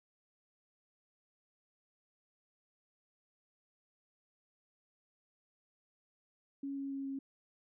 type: tone with pitch steps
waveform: sine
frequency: 277.2 / 275.4 / 273.7 / 272 Hz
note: C#4 / C#4 / C#4 / C#4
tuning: 0 / -11 / -22 / -33 cents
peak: -37 dBFS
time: 6.63-7.19 s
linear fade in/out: 5 ms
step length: 140 ms
effects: none